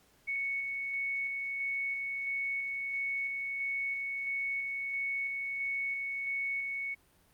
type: tone with tremolo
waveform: sine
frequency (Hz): 2217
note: C#7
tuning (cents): 0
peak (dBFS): -31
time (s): 0.27-6.95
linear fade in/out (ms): 20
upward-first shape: square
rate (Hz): 1.5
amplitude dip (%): 25
effects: pink hiss -66 dBFS RMS until 7.33 s + Opus 48 kbps